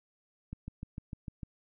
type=click train; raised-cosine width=5 ms; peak=-27 dBFS; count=7; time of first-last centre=0.53-1.432 s; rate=6.65 Hz; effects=none